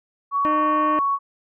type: tone with pitch glide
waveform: sine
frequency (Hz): 1123 to 1114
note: C#6 to C#6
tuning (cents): +22 to +8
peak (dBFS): -18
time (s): 0.31-1.19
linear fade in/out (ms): 50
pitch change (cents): -14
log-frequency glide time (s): 0.46-0.8
type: harmonic tone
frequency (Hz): 304.8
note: D#4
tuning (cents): -36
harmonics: 1 / 2 / 3 / 4 / 5 / 6 / 7 / 8 / 9 / 10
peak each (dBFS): -24 / -27 / -35 / -43 / -39 / -36 / -48 / -42 / -46 / -50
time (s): 0.45-0.99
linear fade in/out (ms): 0
effects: none